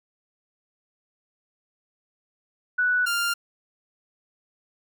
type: tone pair in turn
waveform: sine / sawtooth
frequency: 1480 / 1396.9 Hz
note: F#6 / F6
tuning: 0 / 0 cents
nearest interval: minor second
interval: 100 cents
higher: first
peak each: -19 dBFS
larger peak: neither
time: 2.78-3.06 / 3.06-3.34 s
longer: neither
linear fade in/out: 10 ms
effects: none